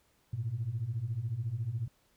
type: beating tone pair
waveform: sine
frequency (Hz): 105.8 / 119.8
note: G#2 / A#2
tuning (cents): +33 / +48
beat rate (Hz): 14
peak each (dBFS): -36 / -33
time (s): 0.33-1.88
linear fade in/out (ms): 5
effects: tanh soft clip ceiling -25 dBFS + pink hiss -70 dBFS RMS until 2.16 s